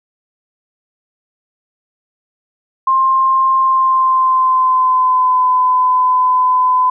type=tone with pitch glide; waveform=sine; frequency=1057 to 1011.6 Hz; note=C6 to B5; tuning=+17 to +41 cents; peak=-9 dBFS; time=2.87-6.9 s; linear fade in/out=5 ms; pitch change=-76 cents; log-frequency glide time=3.58-5.41 s; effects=none